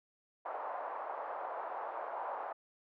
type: band-pass noise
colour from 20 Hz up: white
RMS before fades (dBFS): -41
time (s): 0.45-2.53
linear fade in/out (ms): 10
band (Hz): 590 to 1000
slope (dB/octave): 24
effects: none